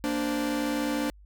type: tone cluster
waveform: 45% pulse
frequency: 232.6 / 292.8 / 520 Hz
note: A#3 / D4 / C5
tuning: -4 / -5 / -11 cents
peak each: -33 / -28 / -34 dBFS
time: 0.04-1.1 s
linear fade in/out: 0 ms
effects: added 50 Hz sine -49 dBFS peak until 1.25 s